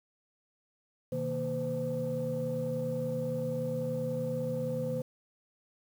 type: tone cluster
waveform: sine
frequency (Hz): 127.2 / 157.6 / 234 / 512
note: C3 / D#3 / A#3 / C5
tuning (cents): -48 / +23 / +7 / -38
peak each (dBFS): -38 / -36 / -37 / -32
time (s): 1.12-5.02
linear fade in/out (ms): 5
effects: tanh soft clip ceiling -24 dBFS + 9-bit